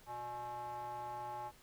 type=tone with band-pass filter; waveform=square; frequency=120.9 Hz; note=B2; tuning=36 cents flat; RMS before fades=-44 dBFS; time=0.06-1.52 s; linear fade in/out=50 ms; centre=890 Hz; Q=6.6; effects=pink hiss -63 dBFS RMS until 1.62 s